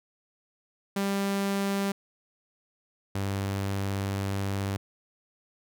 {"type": "tone pair in turn", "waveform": "sawtooth", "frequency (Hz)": [197.9, 98.44], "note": ["G3", "G2"], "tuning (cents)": [17, 8], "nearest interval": "octave", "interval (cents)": 1209, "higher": "first", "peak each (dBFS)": [-22, -24], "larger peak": "first", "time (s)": [[0.96, 1.92], [3.15, 4.77]], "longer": "second", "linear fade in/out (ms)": 5, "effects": []}